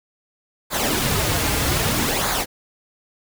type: noise with flanger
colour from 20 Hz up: pink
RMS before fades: -21 dBFS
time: 0.7-2.46 s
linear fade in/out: 50 ms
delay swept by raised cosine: 0.35 to 5.45 ms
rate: 0.63 Hz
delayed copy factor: -0.55
effects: none